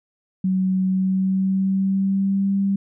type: tone with pitch glide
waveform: sine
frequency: 187.6 to 196.81 Hz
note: F#3 to G3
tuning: +24 to +7 cents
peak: -17 dBFS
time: 0.44-2.76 s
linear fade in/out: 5 ms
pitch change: +83 cents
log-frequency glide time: 0.84-2.54 s
effects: none